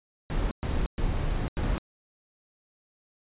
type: noise bursts at uneven times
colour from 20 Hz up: brown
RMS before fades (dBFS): -27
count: 4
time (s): 0.3-0.51 / 0.63-0.86 / 0.98-1.48 / 1.57-1.78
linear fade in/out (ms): 0
effects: resampled to 8000 Hz